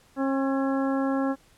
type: harmonic tone with a mistuned harmonic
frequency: 270 Hz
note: C#4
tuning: 45 cents flat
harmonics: 1 / 2 / 3 / 4 / 5 / 6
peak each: -24 / -30 / -34 / -36 / -38 / -40 dBFS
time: 0.16-1.36 s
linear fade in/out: 50 ms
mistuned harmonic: 6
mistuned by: +51 cents
effects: pink hiss -59 dBFS RMS until 1.57 s + low-pass 12000 Hz 12 dB/octave